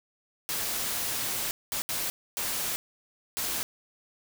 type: noise bursts at uneven times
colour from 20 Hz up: white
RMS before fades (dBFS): -31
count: 5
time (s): 0.49-1.51 / 1.72-1.82 / 1.89-2.1 / 2.37-2.76 / 3.37-3.63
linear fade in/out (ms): 0
effects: none